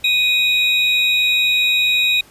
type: tone pair together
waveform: triangle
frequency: 2489 / 3808 Hz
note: D#7 / A#7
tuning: 0 / +36 cents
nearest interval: perfect fifth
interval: 736 cents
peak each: -14 / -15 dBFS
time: 0.04-2.21 s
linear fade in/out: 5 ms
effects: pink hiss -47 dBFS RMS until 2.3 s + resampled to 32000 Hz